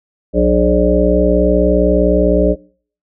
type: harmonic tone with a mistuned harmonic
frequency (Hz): 59.8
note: A#1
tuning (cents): +45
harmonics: 1 / 3 / 5 / 7 / 9 / 10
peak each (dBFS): -16 / -16 / -16 / -16 / -16 / -16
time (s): 0.33-2.56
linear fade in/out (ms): 50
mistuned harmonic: 3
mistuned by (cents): +39
effects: noise-tail reverb RT60 0.5 s tail -24 dB re dry